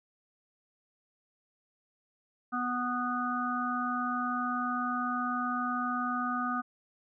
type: harmonic tone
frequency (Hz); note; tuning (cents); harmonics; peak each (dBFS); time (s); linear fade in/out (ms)
246.9; B3; 0; 1 / 3 / 5 / 6; -34 / -38 / -32 / -38; 2.52-6.62; 20
effects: none